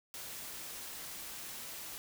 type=noise; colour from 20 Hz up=white; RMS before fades=-45 dBFS; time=0.14-1.98 s; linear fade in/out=0 ms; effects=none